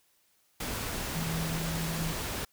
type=tone in noise; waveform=sine; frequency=163.2 Hz; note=E3; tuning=17 cents flat; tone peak=-32 dBFS; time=1.15-2.12 s; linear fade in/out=5 ms; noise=pink; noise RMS=-35 dBFS; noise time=0.6-2.45 s; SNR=0 dB; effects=white hiss -69 dBFS RMS until 2.52 s